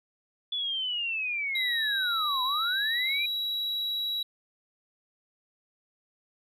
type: linear two-way sweep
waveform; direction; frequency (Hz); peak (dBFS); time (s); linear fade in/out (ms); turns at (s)
sine; down then up; 3461 to 987.8 to 2432; -28; 0.52-3.26; 5; 2.43
type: tone with pitch glide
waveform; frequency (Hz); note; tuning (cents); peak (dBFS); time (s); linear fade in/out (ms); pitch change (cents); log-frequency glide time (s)
triangle; 3860 to 3889; B7 to B7; -40 to -27; -27; 1.55-4.23; 5; +13; 1.99-2.17
effects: none